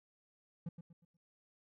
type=tone with echo; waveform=triangle; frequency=168.7 Hz; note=E3; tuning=40 cents sharp; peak=-36 dBFS; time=0.66-0.69 s; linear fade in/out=5 ms; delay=120 ms; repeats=4; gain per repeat=-9 dB; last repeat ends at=1.17 s; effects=none